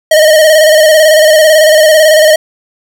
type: tone with vibrato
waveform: square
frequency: 622 Hz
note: D#5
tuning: 1 cent flat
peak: -3 dBFS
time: 0.11-2.36 s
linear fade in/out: 5 ms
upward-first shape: square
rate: 18 Hz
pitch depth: 41 cents each way
effects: none